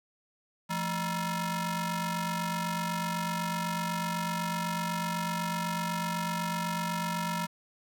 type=ring-modulated tone; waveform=sawtooth; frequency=390 Hz; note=G4; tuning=9 cents flat; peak=-23 dBFS; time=0.69-7.47 s; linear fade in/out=20 ms; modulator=561 Hz; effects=none